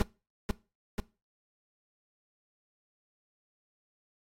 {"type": "noise with echo", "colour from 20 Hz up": "brown", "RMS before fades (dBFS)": -25, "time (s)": [0, 0.02], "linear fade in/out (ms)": 0, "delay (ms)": 490, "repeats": 2, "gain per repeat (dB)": -3, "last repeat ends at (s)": 1, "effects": ["noise-tail reverb RT60 0.3 s tail -21 dB re dry", "AAC 48 kbps"]}